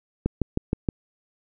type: click train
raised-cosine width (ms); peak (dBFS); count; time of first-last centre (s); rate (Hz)
3; -9; 5; 0.26-0.888; 6.37
effects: none